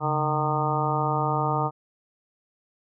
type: harmonic tone with a mistuned harmonic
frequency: 153 Hz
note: D#3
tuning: 29 cents flat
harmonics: 1 / 2 / 3 / 4 / 5 / 6 / 7 / 8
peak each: -27 / -34 / -32 / -34 / -29 / -29 / -34 / -29 dBFS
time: 0-1.71 s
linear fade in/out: 50 ms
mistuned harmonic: 1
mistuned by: -140 cents
effects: none